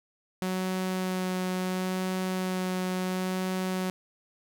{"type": "tone with vibrato", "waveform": "sawtooth", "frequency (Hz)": 185.2, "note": "F#3", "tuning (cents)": 2, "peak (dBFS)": -24, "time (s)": [0.42, 3.9], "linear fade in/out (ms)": 0, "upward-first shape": "sine", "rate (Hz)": 0.72, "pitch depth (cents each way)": 10, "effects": []}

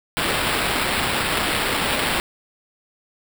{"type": "noise with sample-and-hold", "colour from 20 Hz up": "white", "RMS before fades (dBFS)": -22, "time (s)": [0.17, 2.2], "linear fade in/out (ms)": 0, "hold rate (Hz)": 6300, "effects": []}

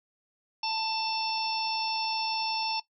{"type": "harmonic tone with a mistuned harmonic", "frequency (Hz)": 888, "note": "A5", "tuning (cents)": 16, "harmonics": [1, 3, 4, 5, 6], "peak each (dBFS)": [-31, -36, -42, -38, -32], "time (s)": [0.63, 2.8], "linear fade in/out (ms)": 5, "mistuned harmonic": 6, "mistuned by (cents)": 16, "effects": ["noise-tail reverb RT60 0.1 s tail -17 dB re dry"]}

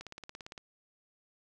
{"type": "click train", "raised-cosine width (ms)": 0.2, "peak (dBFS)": -27, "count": 11, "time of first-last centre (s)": [0.01, 0.578], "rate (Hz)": 17.6, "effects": []}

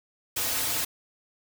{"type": "noise with comb filter", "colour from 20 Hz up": "white", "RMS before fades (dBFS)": -28, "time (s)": [0.36, 0.85], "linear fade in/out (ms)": 10, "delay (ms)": 5.1, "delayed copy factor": -0.8, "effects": []}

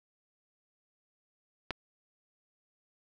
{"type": "clicks", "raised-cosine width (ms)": 0.3, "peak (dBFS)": [-16, -30], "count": 2, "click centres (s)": [1.707, 1.71], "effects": []}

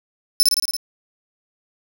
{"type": "tone with echo", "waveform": "sawtooth", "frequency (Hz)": 5274, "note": "E8", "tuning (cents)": 0, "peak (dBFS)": -8, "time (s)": [0.4, 0.43], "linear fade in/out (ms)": 0, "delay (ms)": 56, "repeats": 6, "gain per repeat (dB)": -2, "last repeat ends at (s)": 0.766, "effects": []}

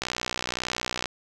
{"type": "click train", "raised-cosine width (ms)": 0.2, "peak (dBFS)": -10, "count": 65, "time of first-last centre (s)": [0.02, 1.057], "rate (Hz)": 61.7, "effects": []}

